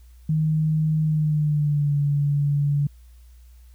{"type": "tone with pitch glide", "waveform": "sine", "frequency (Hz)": [155.9, 143.79], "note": ["D#3", "D3"], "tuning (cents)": [4, -36], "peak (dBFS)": -18, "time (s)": [0.29, 2.87], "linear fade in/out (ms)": 5, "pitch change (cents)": -140, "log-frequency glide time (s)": [1.02, 1.96], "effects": ["added 60 Hz sine -45 dBFS peak until 3.74 s", "white hiss -63 dBFS RMS until 3.74 s"]}